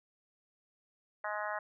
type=harmonic tone; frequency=210 Hz; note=G#3; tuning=19 cents sharp; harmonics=3 / 4 / 5 / 6 / 7 / 8 / 9; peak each=-40 / -41 / -42 / -43 / -43 / -44 / -45 dBFS; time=1.24-1.59 s; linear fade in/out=5 ms; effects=none